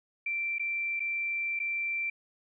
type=tone with dropouts; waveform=sine; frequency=2349 Hz; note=D7; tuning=in tune; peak=-29 dBFS; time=0.26-2.1 s; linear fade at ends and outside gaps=5 ms; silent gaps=0.584-0.595 / 0.996-1.002 / 1.592-1.599 s; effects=none